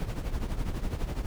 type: noise with tremolo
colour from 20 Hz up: brown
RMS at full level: -28 dBFS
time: 0-1.26 s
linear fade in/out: 0 ms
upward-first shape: triangle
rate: 12 Hz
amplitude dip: 75%
effects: none